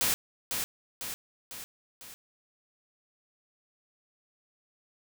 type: noise with echo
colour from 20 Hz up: white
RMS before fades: -27 dBFS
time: 0.01-0.14 s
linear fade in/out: 0 ms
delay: 500 ms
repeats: 4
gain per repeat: -5 dB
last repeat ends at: 2.14 s
effects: none

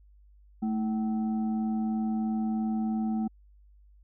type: tone with frequency modulation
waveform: sine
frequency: 220 Hz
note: A3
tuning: in tune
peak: -26 dBFS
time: 0.62-3.28 s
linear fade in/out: 10 ms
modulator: 543 Hz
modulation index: 0.42
effects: added 50 Hz sine -54 dBFS peak until 4.03 s

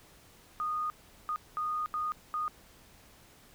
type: tone bursts at uneven times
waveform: sine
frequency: 1232 Hz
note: D#6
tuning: 17 cents flat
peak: -30 dBFS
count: 5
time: 0.6-0.9 / 1.29-1.36 / 1.57-1.86 / 1.94-2.12 / 2.34-2.48 s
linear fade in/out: 0 ms
effects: pink hiss -58 dBFS RMS until 3.54 s

